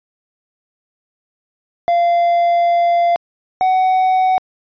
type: tone pair in turn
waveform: triangle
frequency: 690 / 748.2 Hz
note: F5 / F#5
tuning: -21 / +19 cents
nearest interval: minor second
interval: 140 cents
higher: second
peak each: -9 dBFS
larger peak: neither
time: 1.88-3.16 / 3.61-4.38 s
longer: first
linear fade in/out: 0 ms
effects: resampled to 11025 Hz